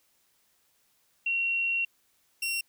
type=tone pair in turn; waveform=sine / sawtooth; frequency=2738 / 2738 Hz; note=F7 / F7; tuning=-35 / -35 cents; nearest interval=unison; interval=0 cents; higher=neither; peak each=-25 dBFS; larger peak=neither; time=1.26-1.85 / 2.42-2.61 s; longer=first; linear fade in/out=5 ms; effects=white hiss -69 dBFS RMS until 2.68 s